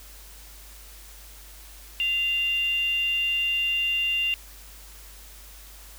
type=tone with frequency modulation; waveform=sine; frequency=2785 Hz; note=F7; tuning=5 cents flat; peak=-22 dBFS; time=2-4.34 s; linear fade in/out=0 ms; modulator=741 Hz; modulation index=0.23; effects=added 50 Hz sine -46 dBFS peak until 5.98 s + white hiss -48 dBFS RMS until 5.98 s